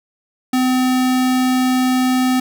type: tone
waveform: square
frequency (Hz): 255.5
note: C4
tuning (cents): -41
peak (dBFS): -14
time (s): 0.53-2.4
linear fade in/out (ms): 5
effects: none